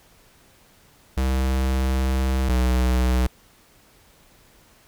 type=tone pair in turn; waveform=square; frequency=65.41 / 62.84 Hz; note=C2 / B1; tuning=0 / +31 cents; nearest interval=minor second; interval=69 cents; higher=first; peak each=-20 / -18 dBFS; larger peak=second; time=1.17-2.49 / 2.49-3.27 s; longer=first; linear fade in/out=5 ms; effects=pink hiss -55 dBFS RMS until 4.87 s